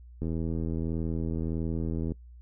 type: click train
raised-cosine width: 3 ms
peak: -20 dBFS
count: 156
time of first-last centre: 0.22-2.12 s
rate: 81.6 Hz
effects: noise-tail reverb RT60 0.1 s tail -21 dB re dry + added 60 Hz sine -46 dBFS peak until 2.41 s